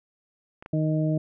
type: clicks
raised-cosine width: 0.5 ms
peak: -27 / -24 dBFS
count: 2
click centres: 0.625 / 0.661 s
type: harmonic tone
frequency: 155.56 Hz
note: D#3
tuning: in tune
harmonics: 1 / 2 / 3 / 4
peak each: -23 / -27 / -39 / -31 dBFS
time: 0.73-1.18 s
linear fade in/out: 5 ms
effects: none